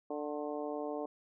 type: harmonic tone with a mistuned harmonic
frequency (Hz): 148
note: D3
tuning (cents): +14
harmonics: 2 / 3 / 4 / 5 / 6 / 7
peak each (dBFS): -41 / -40 / -41 / -44 / -49 / -50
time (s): 0.1-1.06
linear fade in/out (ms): 5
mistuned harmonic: 7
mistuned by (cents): +47
effects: none